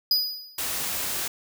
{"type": "tone with exponential decay", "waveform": "square", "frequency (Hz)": 4943, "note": "D#8", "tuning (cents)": -12, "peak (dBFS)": -17, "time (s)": [0.11, 0.67], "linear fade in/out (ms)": 2, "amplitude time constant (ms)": 120}
{"type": "noise", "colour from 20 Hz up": "white", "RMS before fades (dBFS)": -29, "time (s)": [0.58, 1.28], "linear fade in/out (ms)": 5}
{"effects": []}